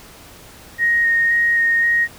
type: tone with vibrato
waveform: sine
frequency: 1864.7 Hz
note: A#6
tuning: in tune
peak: -13 dBFS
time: 0.78-2.08 s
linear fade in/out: 50 ms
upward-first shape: square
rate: 1.9 Hz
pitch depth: 9 cents each way
effects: pink hiss -42 dBFS RMS until 2.18 s